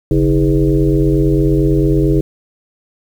sine tone with frequency modulation, 230 Hz, A#3, 23 cents flat, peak -9 dBFS, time 0.11-2.21 s, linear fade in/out 2 ms, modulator 88.9 Hz, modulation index 2.3, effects 7-bit

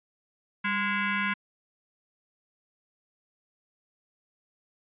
sine tone with frequency modulation, 198.6 Hz, G3, 23 cents sharp, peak -25 dBFS, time 0.64-1.34 s, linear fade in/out 10 ms, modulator 617 Hz, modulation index 3.8, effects resampled to 8000 Hz

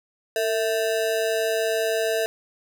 square ring-modulated tone, 554.4 Hz, C#5, in tune, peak -19 dBFS, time 0.36-2.26 s, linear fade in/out 0 ms, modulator 103 Hz, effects none

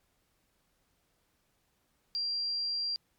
sine tone, 4747 Hz, D8, 18 cents sharp, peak -30 dBFS, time 2.15-2.96 s, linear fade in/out 0 ms, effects pink hiss -74 dBFS RMS until 3.18 s + MP3 96 kbps

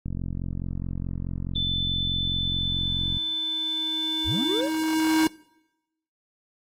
click train, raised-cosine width 5 ms, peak -19 dBFS, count 140, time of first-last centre 0.06-3.17 s, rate 44.7 Hz
sine tone, 3520 Hz, A7, in tune, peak -24 dBFS, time 1.55-4.62 s, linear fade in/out 20 ms
square tone with exponential growth, 316.8 Hz, D#4, 31 cents sharp, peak -18 dBFS, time 2.23-5.27 s, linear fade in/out 1 ms, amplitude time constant 660 ms
triangle linear sweep, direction up, 32.13 to 614 Hz, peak -23 dBFS, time 4.24-4.7 s, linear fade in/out 50 ms
effects noise-tail reverb RT60 0.9 s tail -22 dB re dry + AAC 48 kbps

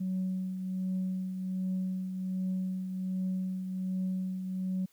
sine tone with tremolo, 186.5 Hz, F#3, 14 cents sharp, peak -27 dBFS, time 0-4.86 s, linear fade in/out 10 ms, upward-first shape triangle, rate 1.3 Hz, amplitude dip 55%, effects tanh soft clip ceiling -26 dBFS + white hiss -67 dBFS RMS until 4.92 s

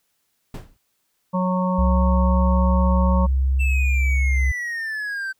brown noise with exponential decay, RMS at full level -25 dBFS, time 0.54-0.77 s, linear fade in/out 5 ms, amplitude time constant 50 ms
harmonic tone, 183.6 Hz, F#3, 13 cents flat, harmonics 1 / 3 / 5 / 6, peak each -20 / -26 / -27 / -28 dBFS, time 1.33-3.27 s, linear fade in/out 20 ms
sine tone, 66.3 Hz, C2, 23 cents sharp, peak -16 dBFS, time 1.78-4.52 s, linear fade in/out 10 ms
triangle exponential sweep, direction down, 2674 to 1540 Hz, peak -23 dBFS, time 3.59-5.33 s, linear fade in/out 20 ms
effects white hiss -70 dBFS RMS until 5.39 s

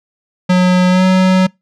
square tone with pitch glide, 181.9 to 186.37 Hz, F#3 to F#3, -29 to +13 cents, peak -8 dBFS, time 0.49-1.47 s, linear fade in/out 10 ms, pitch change +42 cents, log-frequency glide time 0.89-1.04 s, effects noise-tail reverb RT60 0.2 s tail -25 dB re dry + low-pass 5000 Hz 12 dB/octave

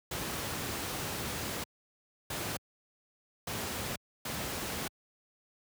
pink noise bursts at uneven times, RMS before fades -36 dBFS, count 4, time 0.11-1.64 / 2.3-2.57 / 3.47-3.96 / 4.25-4.88 s, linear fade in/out 5 ms, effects high-pass 80 Hz 12 dB/octave

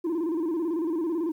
sine tone with vibrato, 329.6 Hz, E4, in tune, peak -22 dBFS, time 0.04-1.32 s, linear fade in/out 10 ms, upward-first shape square, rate 18 Hz, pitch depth 90 cents each way, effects tanh soft clip ceiling -24 dBFS + 10-bit

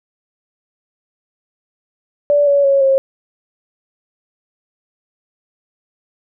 sine tone with pitch steps, 580 / 565.8 / 551.9 / 538.4 Hz, D5 / C#5 / C#5 / C5, -22 / +35 / -8 / +49 cents, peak -9 dBFS, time 2.3-2.98 s, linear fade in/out 0 ms, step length 170 ms, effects none

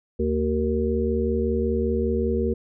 harmonic tone with a mistuned harmonic, 75.9 Hz, D#2, 42 cents flat, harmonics 1 / 3 / 5 / 6, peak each -26 / -26 / -26 / -26 dBFS, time 0.19-2.54 s, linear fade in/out 10 ms, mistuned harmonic 6, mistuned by +35 cents, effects none

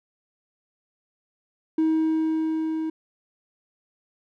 triangle tone with level ramp, 317.9 Hz, D#4, 37 cents sharp, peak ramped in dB -15 to -23 dBFS, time 1.78-2.9 s, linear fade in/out 5 ms, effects tanh soft clip ceiling -13 dBFS

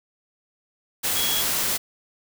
sine tone in noise, 3331 Hz, G#7, 4 cents sharp, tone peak -26 dBFS, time 1.15-1.43 s, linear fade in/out 20 ms, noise white, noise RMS -24 dBFS, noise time 1.03-1.78 s, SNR -5 dB, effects none

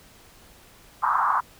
pink band-pass noise, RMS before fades -22 dBFS, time 1.02-1.41 s, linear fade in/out 20 ms, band 930 to 1300 Hz, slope 48 dB/octave, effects pink hiss -52 dBFS RMS until 1.59 s

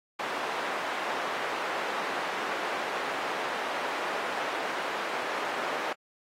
white band-pass noise, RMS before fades -33 dBFS, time 0.19-5.93 s, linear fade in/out 5 ms, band 440 to 1400 Hz, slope 12 dB/octave, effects AAC 48 kbps

